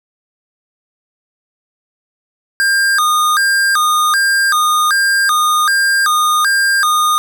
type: tone with vibrato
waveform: square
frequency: 1401 Hz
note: F6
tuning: 5 cents sharp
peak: -11 dBFS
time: 2.6-7.18 s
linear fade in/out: 0 ms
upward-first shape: square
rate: 1.3 Hz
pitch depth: 230 cents each way
effects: none